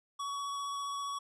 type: tone with vibrato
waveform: square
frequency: 1126 Hz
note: C#6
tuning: 27 cents sharp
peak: -36 dBFS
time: 0.19-1.19 s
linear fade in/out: 10 ms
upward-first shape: sine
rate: 15 Hz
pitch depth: 9 cents each way
effects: resampled to 22050 Hz